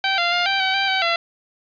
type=tone with pitch steps; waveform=10% pulse; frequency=775 / 693 / 704 / 782 / 762 / 783 / 764 / 678 Hz; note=G5 / F5 / F5 / G5 / G5 / G5 / G5 / E5; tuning=-20 / -14 / +14 / -4 / -49 / -2 / -45 / +49 cents; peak=-9 dBFS; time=0.04-1.16 s; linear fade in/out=2 ms; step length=140 ms; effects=resampled to 11025 Hz + 7-bit